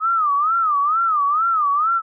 sine tone with vibrato, 1242 Hz, D#6, 3 cents flat, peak -15 dBFS, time 0-2.02 s, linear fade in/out 50 ms, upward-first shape sine, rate 2.2 Hz, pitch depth 170 cents each way, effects none

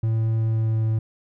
triangle tone with pitch glide, 111.9 to 110.68 Hz, A2 to A2, +30 to +11 cents, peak -17 dBFS, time 0.03-0.99 s, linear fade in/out 5 ms, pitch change -19 cents, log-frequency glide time 0.4-0.86 s, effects none

